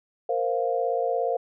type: chord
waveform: sine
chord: Bb suspended second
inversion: none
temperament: equal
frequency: 466.2 / 523.3 / 698.5 Hz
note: Bb4 / C5 / F5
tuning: 0 / 0 / 0 cents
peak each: -27 dBFS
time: 0.29-1.37 s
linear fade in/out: 5 ms
effects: none